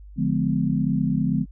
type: chord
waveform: sine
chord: D diminished seventh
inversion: none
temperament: just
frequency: 146.83 / 176.2 / 211.4 / 253.7 Hz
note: D3 / F3 / Ab3 / Cb4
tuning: 0 / +16 / +31 / +47 cents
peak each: -25 dBFS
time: 0.16-1.46 s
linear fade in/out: 50 ms
effects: added 50 Hz sine -40 dBFS peak until 1.51 s